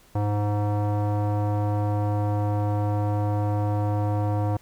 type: tone with low-pass filter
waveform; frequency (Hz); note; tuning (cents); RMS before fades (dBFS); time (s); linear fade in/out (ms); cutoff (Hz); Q
square; 103.83; G#2; 0; -24; 0.15-4.57; 5; 840; 2.1
effects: pink hiss -56 dBFS RMS until 4.61 s

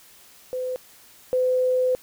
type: tone pair in turn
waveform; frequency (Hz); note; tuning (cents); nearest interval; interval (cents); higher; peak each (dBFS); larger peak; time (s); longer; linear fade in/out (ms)
sine; 508 / 508; B4 / B4; +49 / +49; unison; 0; neither; -25 / -18; second; 0.53-0.76 / 1.33-1.95; second; 0
effects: white hiss -51 dBFS RMS until 2.02 s

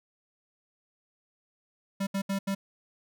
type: tone bursts at uneven times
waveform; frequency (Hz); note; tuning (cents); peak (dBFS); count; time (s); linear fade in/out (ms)
square; 196.1; G3; +1; -28; 4; 2-2.07 / 2.14-2.22 / 2.29-2.39 / 2.47-2.55; 10
effects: none

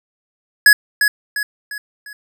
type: tone with echo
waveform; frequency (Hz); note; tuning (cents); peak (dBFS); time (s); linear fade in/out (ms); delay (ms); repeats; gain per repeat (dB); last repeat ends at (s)
square; 1682; G#6; +22; -5; 0.66-0.73; 2; 350; 4; -7; 2.13
effects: none

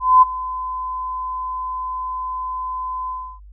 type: tone with ADSR envelope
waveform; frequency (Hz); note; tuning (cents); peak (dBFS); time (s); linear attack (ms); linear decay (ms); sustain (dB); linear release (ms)
sine; 1019; C6; -46; -5; 0-3.4; 220; 19; -18; 310
effects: added 50 Hz sine -39 dBFS peak until 3.52 s

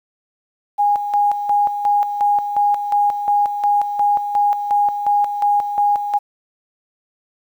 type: tone with tremolo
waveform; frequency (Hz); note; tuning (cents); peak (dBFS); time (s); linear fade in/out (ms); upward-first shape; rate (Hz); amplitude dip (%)
sine; 821; G#5; -20; -12; 0.78-6.19; 20; square; 2.8; 60
effects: 8-bit

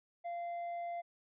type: tone with hard clipping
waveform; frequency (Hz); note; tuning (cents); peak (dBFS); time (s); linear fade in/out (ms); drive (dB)
triangle; 691; F5; -19; -39; 0.24-1.02; 20; 7
effects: resampled to 8000 Hz

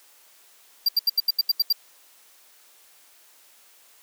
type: tone bursts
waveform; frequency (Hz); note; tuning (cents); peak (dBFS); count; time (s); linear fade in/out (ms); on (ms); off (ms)
square; 4726; D8; +10; -17; 9; 0.86-1.727; 5; 27; 78
effects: white hiss -55 dBFS RMS until 4.02 s + high-pass 400 Hz 12 dB/octave

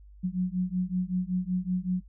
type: beating tone pair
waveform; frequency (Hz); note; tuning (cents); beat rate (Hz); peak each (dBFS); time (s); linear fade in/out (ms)
sine; 179.9 / 185.2; F#3 / F#3; -48 / +2; 5.3; -29; 0.23-2.01; 20
effects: noise-tail reverb RT60 0.1 s tail -23 dB re dry + added 50 Hz sine -48 dBFS peak until 2.08 s

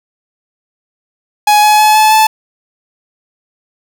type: tone with pitch steps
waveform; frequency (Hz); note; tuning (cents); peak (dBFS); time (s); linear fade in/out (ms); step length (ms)
45% pulse; 838 / 846.3 / 854.6 / 863.1 / 871.6; G#5 / G#5 / G#5 / A5 / A5; +15 / +32 / +49 / -34 / -17; -5; 1.47-2.27; 5; 160
effects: none

